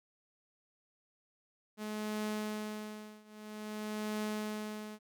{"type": "tone with tremolo", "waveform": "sawtooth", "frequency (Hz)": 213, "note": "G#3", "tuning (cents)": 44, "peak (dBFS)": -30, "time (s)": [1.77, 4.99], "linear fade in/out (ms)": 50, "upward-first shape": "triangle", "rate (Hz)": 0.51, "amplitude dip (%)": 95, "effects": []}